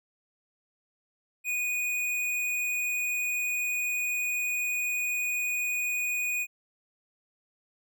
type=tone; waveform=square; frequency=2472 Hz; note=D#7; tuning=12 cents flat; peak=-28 dBFS; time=1.44-6.47 s; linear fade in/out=50 ms; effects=none